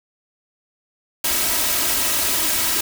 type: noise with comb filter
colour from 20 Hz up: white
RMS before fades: -20 dBFS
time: 1.24-2.81 s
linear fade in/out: 5 ms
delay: 3.1 ms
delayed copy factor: +0.6
effects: none